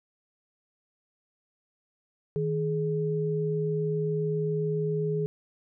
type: tone pair together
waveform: sine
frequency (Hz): 157.54 / 420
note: D#3 / G#4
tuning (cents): +22 / +19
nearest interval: octave + perfect fourth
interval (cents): 1697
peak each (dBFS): -28 / -28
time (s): 2.36-5.26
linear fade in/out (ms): 0
effects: none